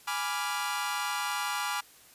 sawtooth chord, G# diminished seventh, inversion none, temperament equal, 830.6 / 987.8 / 1174.7 / 1396.9 Hz, G#5 / B5 / D6 / F6, 0 / 0 / 0 / 0 cents, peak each -32 dBFS, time 0.07-1.81 s, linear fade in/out 10 ms, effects white hiss -56 dBFS RMS until 2.14 s + resampled to 32000 Hz

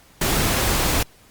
pink noise, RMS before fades -20 dBFS, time 0.21-1.03 s, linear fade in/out 5 ms, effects pink hiss -52 dBFS RMS until 1.3 s + Opus 48 kbps

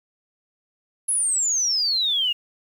sine exponential sweep, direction down, 10700 to 2794 Hz, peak -19 dBFS, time 1.08-2.33 s, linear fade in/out 10 ms, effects 8-bit

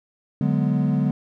triangle chord, G# half-diminished seventh, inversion second, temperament equal, 146.83 / 185 / 207.7 / 246.9 Hz, D3 / F#3 / G#3 / B3, 0 / 0 / 0 / 0 cents, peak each -20 / -23 / -22 / -23 dBFS, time 0.41-1.11 s, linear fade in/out 2 ms, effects none

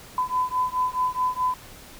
sine beating tone pair, 1006 / 1010.7 Hz, B5 / B5, +32 / +40 cents, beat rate 4.7 Hz, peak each -25 dBFS, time 0.18-1.54 s, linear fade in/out 2 ms, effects pink hiss -45 dBFS RMS until 1.99 s

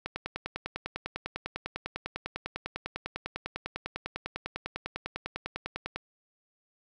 click train, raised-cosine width 0.3 ms, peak -18 dBFS, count 60, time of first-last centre 0.06-5.96 s, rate 10 Hz, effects none

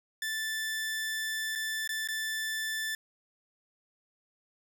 sawtooth tone with dropouts, 1760 Hz, A6, in tune, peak -28 dBFS, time 0.22-2.95 s, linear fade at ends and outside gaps 2 ms, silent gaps 1.553-1.557 / 1.876-1.891 / 2.075-2.086 s, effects none

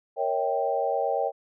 sine chord, A# diminished seventh, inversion none, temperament equal with one note detuned, 466.2 / 554.4 / 643.5 / 784 Hz, A#4 / C#5 / E5 / G5, 0 / 0 / -42 / 0 cents, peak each -30 / -28 / -30 / -28 dBFS, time 0.16-1.32 s, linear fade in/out 50 ms, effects none

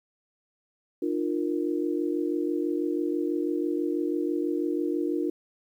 sine chord, Eb suspended second, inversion none, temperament equal with one note detuned, 303.1 / 349.2 / 466.2 Hz, Eb4 / F4 / Bb4, -45 / 0 / 0 cents, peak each -28 / -28 / -34 dBFS, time 1.02-5.3 s, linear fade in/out 5 ms, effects 10-bit

